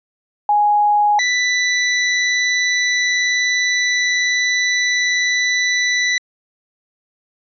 sine / sawtooth tone pair in turn, 830.6 / 1980.2 Hz, G#5 / B6, 0 / +4 cents, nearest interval octave + minor third, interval 1504 cents, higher second, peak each -11 dBFS, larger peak neither, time 0.49-1.19 / 1.19-6.18 s, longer second, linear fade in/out 2 ms, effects resampled to 16000 Hz

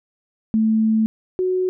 sine tone pair in turn, 220 / 369.1 Hz, A3 / F#4, 0 / -4 cents, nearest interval major sixth, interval 896 cents, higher second, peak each -14 / -17 dBFS, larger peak first, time 0.54-1.06 / 1.39-1.69 s, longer first, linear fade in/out 0 ms, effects none

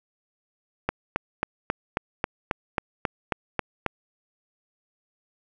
click train, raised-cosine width 0.5 ms, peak -8 dBFS, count 12, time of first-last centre 0.89-3.863 s, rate 3.7 Hz, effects none

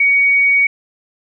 sine tone, 2245 Hz, C#7, 21 cents sharp, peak -9 dBFS, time 0-0.67 s, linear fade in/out 5 ms, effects none

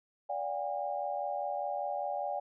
sine tone cluster, 580 / 722 / 807 Hz, D5 / F#5 / G#5, -22 / -43 / -50 cents, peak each -37 / -37 / -36 dBFS, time 0.29-2.4 s, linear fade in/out 10 ms, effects none

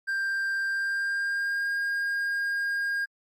triangle tone with pitch glide, 1584 to 1619.2 Hz, G6 to G#6, +18 to -44 cents, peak -24 dBFS, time 0.07-3.06 s, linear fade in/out 20 ms, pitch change +38 cents, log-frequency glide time 0.66-1.71 s, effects AAC 64 kbps

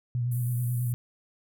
sine tone with vibrato, 121.6 Hz, B2, 26 cents flat, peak -25 dBFS, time 0.15-0.94 s, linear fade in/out 0 ms, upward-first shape sine, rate 9.2 Hz, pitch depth 35 cents each way
white band-pass noise, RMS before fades -44 dBFS, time 0.31-0.93 s, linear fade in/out 10 ms, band 9200 to 16000 Hz, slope 48 dB/octave
effects none

